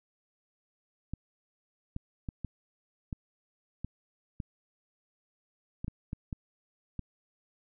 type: clicks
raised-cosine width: 5 ms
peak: -23 dBFS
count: 12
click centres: 1.136 / 1.964 / 2.288 / 2.447 / 3.128 / 3.846 / 4.402 / 5.845 / 5.881 / 6.131 / 6.328 / 6.993 s
effects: none